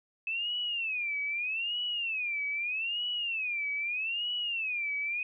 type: tone with vibrato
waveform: sine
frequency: 2588 Hz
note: E7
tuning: 32 cents flat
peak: -30 dBFS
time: 0.27-5.23 s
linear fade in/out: 2 ms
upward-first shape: sine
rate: 0.8 Hz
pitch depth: 220 cents each way
effects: none